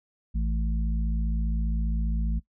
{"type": "harmonic tone", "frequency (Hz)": 55, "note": "A1", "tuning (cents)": 0, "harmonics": [1, 3, 4], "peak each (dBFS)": [-24, -34, -36], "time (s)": [0.34, 2.4], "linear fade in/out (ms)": 20, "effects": ["noise-tail reverb RT60 0.1 s tail -20 dB re dry"]}